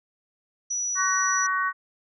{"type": "tone", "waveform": "sine", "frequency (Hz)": 5880, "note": "F#8", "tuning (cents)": -12, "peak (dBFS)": -25, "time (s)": [0.7, 1.47], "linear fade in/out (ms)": 10}
{"type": "harmonic tone", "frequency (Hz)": 375.3, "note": "F#4", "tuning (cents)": 25, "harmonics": [3, 4, 5], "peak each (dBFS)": [-25, -27, -29], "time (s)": [0.95, 1.73], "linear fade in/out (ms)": 50}
{"effects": []}